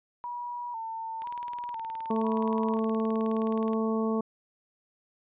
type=tone with vibrato; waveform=sine; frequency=932.3 Hz; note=A#5; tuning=in tune; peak=-33 dBFS; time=0.24-2.77 s; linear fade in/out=0 ms; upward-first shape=square; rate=1 Hz; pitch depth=62 cents each way
type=click train; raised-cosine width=0.2 ms; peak=-28 dBFS; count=49; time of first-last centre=1.22-3.733 s; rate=19.1 Hz
type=harmonic tone; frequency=221.7 Hz; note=A3; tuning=13 cents sharp; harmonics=1 / 2 / 3 / 4 / 5; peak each=-27 / -30 / -38 / -40 / -37 dBFS; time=2.1-4.21 s; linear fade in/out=5 ms
effects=resampled to 8000 Hz